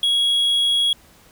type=tone; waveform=triangle; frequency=3322 Hz; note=G#7; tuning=in tune; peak=-14 dBFS; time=0.03-0.93 s; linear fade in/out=2 ms; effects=pink hiss -51 dBFS RMS until 1.31 s